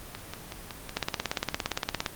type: two click trains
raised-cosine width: 0.2 ms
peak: -9 / -18 dBFS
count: 20 / 5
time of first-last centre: 0.97-2.062 / 0.15-0.893 s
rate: 17.4 / 5.38 Hz
effects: pink hiss -44 dBFS RMS until 2.15 s + Opus 24 kbps